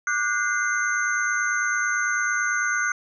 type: tone cluster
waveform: sine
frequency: 1177 / 1458 / 1567 / 2070 / 6290 Hz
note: D6 / F#6 / G6 / C7 / G8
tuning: +3 / -26 / -1 / -19 / +5 cents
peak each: -30 / -23 / -30 / -31 / -32 dBFS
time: 0.07-2.92 s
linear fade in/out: 2 ms
effects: none